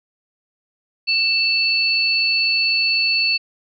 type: tone pair together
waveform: sine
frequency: 2660 / 4444 Hz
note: E7 / C#8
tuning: +15 / +4 cents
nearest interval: major sixth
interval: 889 cents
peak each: -18 dBFS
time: 1.07-3.38 s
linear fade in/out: 20 ms
effects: none